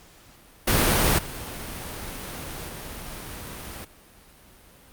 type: noise with level steps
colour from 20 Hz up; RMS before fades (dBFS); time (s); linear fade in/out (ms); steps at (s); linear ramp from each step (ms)
pink; -20 / -35 / -37; 0.67-3.85; 10; 1.18 / 2.68; 10
effects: pink hiss -52 dBFS RMS until 4.92 s + Opus 48 kbps